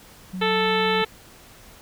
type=tone; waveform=sine; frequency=185 Hz; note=F#3; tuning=in tune; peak=-28 dBFS; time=0.33-1.03 s; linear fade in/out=10 ms
type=harmonic tone; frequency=439.8 Hz; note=A4; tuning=1 cent flat; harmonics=1 / 2 / 3 / 4 / 5 / 6 / 7 / 8 / 9; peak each=-23 / -26 / -28 / -29 / -30 / -31 / -31 / -32 / -33 dBFS; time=0.41-1.05 s; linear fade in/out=10 ms
effects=pink hiss -48 dBFS RMS until 1.81 s